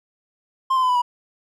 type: tone with pitch steps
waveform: triangle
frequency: 1054 / 1032.9 / 1012.2 / 992 / 972.1 Hz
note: C6 / C6 / B5 / B5 / B5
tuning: +12 / -23 / +42 / +7 / -28 cents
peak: -14 dBFS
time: 0.7-1.02 s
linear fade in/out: 10 ms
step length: 64 ms
effects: none